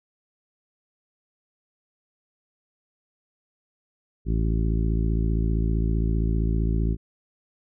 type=harmonic tone; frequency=55.3 Hz; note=A1; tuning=9 cents sharp; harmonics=1 / 2 / 3 / 4 / 5 / 6 / 7; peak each=-22 / -28 / -29 / -34 / -35 / -36 / -38 dBFS; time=4.25-6.97 s; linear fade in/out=50 ms; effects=none